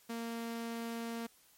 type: tone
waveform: sawtooth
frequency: 231.1 Hz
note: A#3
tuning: 15 cents flat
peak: -34 dBFS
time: 0.09-1.27 s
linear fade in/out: 10 ms
effects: white hiss -65 dBFS RMS until 1.57 s + MP3 64 kbps